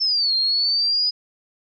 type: exponential two-way sweep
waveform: sine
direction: down then up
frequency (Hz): 5360 to 4177 to 4984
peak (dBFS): -17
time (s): 0-1.11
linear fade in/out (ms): 20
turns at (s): 0.35
effects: none